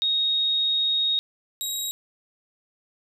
sine / 20% pulse tone pair in turn, 3745 / 3817 Hz, A#7 / A#7, +7 / +40 cents, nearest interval unison, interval 33 cents, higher second, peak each -20 / -21 dBFS, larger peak first, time 0.02-1.19 / 1.61-1.91 s, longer first, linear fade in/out 0 ms, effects none

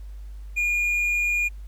triangle tone, 2429 Hz, D#7, 42 cents flat, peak -19 dBFS, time 0.56-1.49 s, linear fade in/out 20 ms, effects added 50 Hz sine -35 dBFS peak until 1.67 s + pink hiss -61 dBFS RMS until 1.67 s

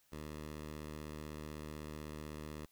10% pulse tone, 76 Hz, D#2, 40 cents flat, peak -36 dBFS, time 0.12-2.66 s, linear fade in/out 5 ms, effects white hiss -72 dBFS RMS until 2.71 s

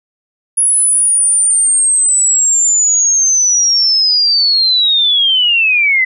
sine linear sweep, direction down, 10410 to 2000 Hz, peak -8 dBFS, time 0.57-6.05 s, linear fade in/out 10 ms, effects none

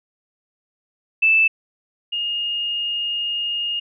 sine tone pair in turn, 2637 / 2844 Hz, E7 / F7, 0 / +31 cents, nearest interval minor second, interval 131 cents, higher second, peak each -12 / -21 dBFS, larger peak first, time 1.22-1.48 / 2.12-3.8 s, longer second, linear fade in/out 10 ms, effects none

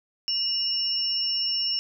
sine tone pair together, 2865 / 5408 Hz, F7 / E8, +44 / +43 cents, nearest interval major seventh, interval 1099 cents, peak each -31 / -24 dBFS, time 0.28-1.79 s, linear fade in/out 0 ms, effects none

